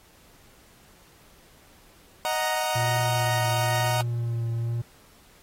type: chord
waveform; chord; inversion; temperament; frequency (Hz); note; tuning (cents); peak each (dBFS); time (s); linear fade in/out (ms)
sawtooth; D# minor; none; equal; 622.3 / 740 / 932.3; D#5 / F#5 / A#5; 0 / 0 / 0; -25; 2.25-4.01; 0
type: tone with vibrato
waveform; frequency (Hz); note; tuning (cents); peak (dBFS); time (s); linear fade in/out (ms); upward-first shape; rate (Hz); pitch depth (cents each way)
triangle; 117.5; A#2; +14; -23; 2.75-4.82; 10; triangle; 1; 30
effects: pink hiss -56 dBFS RMS until 5.42 s + AAC 48 kbps